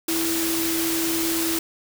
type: tone in noise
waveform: sine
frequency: 329.6 Hz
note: E4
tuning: in tune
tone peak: -24 dBFS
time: 0.08-1.59 s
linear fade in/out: 5 ms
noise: white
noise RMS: -26 dBFS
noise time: 0.08-1.59 s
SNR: -1 dB
effects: none